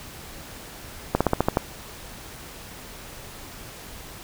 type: slowing click train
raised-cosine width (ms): 1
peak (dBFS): -4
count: 7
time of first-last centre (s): 1.15-1.571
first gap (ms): 56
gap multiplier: 1.09
effects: pink hiss -41 dBFS RMS until 4.23 s